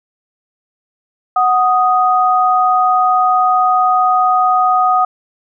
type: tone pair together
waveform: sine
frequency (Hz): 740 / 1244.5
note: F#5 / D#6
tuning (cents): 0 / 0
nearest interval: major sixth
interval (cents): 900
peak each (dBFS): -12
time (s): 1.36-5.05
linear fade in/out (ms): 5
effects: none